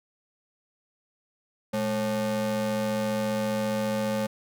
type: ring-modulated tone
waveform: square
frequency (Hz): 164.81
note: E3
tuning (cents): 0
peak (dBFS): -23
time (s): 1.73-4.27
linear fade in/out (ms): 10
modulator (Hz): 377
effects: none